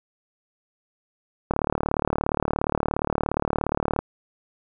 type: click train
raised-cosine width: 1 ms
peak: -8 dBFS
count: 93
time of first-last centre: 1.51-3.99 s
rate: 37.1 Hz
effects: none